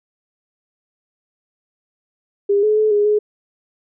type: tone with pitch steps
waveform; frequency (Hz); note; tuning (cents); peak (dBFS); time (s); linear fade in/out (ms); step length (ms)
sine; 403.6 / 426.5 / 430.9 / 413.3 / 420.9; G#4 / G#4 / A4 / G#4 / G#4; -49 / +46 / -36 / -8 / +23; -12; 2.49-3.19; 10; 140
effects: none